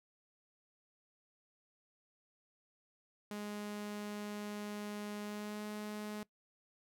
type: tone with pitch glide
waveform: sawtooth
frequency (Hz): 207.7 to 210.6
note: G#3 to G#3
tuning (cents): 0 to +24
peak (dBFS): -37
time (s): 3.31-6.23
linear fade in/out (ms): 2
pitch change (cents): +24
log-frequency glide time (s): 5.22-5.65
effects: noise-tail reverb RT60 0.1 s tail -21 dB re dry